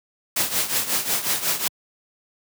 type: noise with tremolo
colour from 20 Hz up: white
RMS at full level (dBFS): -20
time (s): 0.36-1.68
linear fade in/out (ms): 5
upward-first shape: triangle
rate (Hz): 5.5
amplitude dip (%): 80
effects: high-pass 100 Hz 12 dB/octave